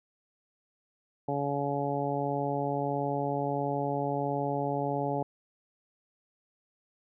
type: harmonic tone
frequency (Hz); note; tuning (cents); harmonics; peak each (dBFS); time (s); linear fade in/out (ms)
141.5; C#3; +36; 1 / 2 / 3 / 4 / 5 / 6; -35 / -35 / -35 / -35 / -35 / -35; 1.28-5.23; 5
effects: none